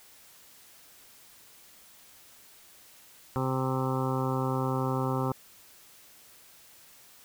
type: harmonic tone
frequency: 130.9 Hz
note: C3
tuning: 1 cent sharp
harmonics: 1 / 2 / 3 / 4 / 6 / 7 / 8 / 9 / 10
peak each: -30 / -33 / -35 / -36 / -38 / -38 / -39 / -40 / -40 dBFS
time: 3.36-5.32 s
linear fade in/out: 0 ms
effects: white hiss -55 dBFS RMS until 7.24 s